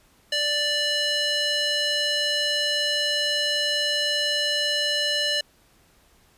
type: tone with band-pass filter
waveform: square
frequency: 587.3 Hz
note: D5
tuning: in tune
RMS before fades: -24 dBFS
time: 0.32-5.41 s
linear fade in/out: 5 ms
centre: 3600 Hz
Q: 1.9
effects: pink hiss -59 dBFS RMS until 6.37 s + resampled to 32000 Hz